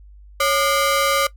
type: ring-modulated tone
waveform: sawtooth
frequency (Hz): 880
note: A5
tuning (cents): 0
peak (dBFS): -9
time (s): 0.4-1.27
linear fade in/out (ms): 5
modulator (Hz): 327
effects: noise-tail reverb RT60 0.1 s tail -19 dB re dry + added 50 Hz sine -41 dBFS peak until 1.36 s